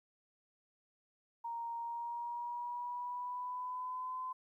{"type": "tone with pitch glide", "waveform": "sine", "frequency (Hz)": [932.3, 1022.6], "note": ["A#5", "C6"], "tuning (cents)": [0, -40], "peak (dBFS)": -38, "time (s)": [1.44, 4.33], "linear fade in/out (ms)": 10, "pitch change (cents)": 160, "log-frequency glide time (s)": [1.78, 4.22], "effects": ["13-bit"]}